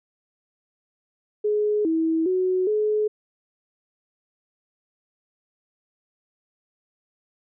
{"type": "tone with pitch steps", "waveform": "sine", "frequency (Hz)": [420.4, 323.6, 370, 425.3], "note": ["G#4", "E4", "F#4", "G#4"], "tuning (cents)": [21, -32, 0, 41], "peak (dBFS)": -19, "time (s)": [1.44, 3.08], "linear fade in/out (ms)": 10, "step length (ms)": 410, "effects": []}